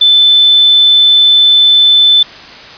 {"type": "tone", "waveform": "sine", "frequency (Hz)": 3520, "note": "A7", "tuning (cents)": 0, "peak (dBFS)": -3, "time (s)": [0.01, 2.23], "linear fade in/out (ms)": 5, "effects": ["white hiss -31 dBFS RMS until 2.77 s", "resampled to 11025 Hz"]}